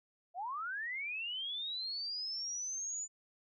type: linear sweep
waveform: sine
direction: up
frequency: 659.3 to 7040 Hz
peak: -37 dBFS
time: 0.34-3.08 s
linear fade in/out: 50 ms
effects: none